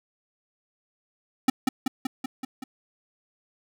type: tone with echo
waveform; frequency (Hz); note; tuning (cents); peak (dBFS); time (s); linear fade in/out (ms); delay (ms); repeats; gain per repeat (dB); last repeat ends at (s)
square; 261.1; C4; -3; -16; 1.48-1.5; 5; 190; 6; -3; 2.64
effects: none